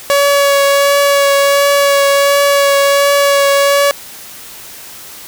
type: tone with vibrato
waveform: sawtooth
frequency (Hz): 563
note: C#5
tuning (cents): +27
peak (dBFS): -4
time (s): 0.1-3.91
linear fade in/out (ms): 0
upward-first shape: triangle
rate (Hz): 1.4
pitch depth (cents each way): 14
effects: white hiss -32 dBFS RMS until 5.27 s